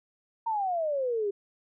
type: exponential sweep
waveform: sine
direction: down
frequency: 932.3 to 392 Hz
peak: -26 dBFS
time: 0.46-1.31 s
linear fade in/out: 10 ms
effects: none